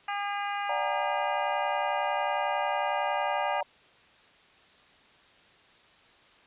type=harmonic tone; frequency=405.5 Hz; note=G#4; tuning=41 cents flat; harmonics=2 / 3 / 4 / 5 / 6 / 7; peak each=-32 / -36 / -38 / -40 / -42 / -43 dBFS; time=0.08-3.61 s; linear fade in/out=5 ms
type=chord; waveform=sine; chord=D augmented; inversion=none; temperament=equal; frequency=587.3 / 740 / 932.3 Hz; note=D5 / F#5 / A#5; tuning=0 / 0 / 0 cents; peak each=-33 dBFS; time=0.69-3.63 s; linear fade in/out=5 ms
effects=white hiss -58 dBFS RMS until 6.46 s + resampled to 8000 Hz